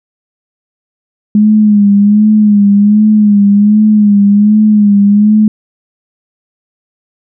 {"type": "tone with vibrato", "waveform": "sine", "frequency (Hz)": 207.7, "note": "G#3", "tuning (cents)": 0, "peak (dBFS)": -3, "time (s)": [1.35, 5.48], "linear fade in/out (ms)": 2, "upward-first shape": "sine", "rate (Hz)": 1.3, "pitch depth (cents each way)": 56, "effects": []}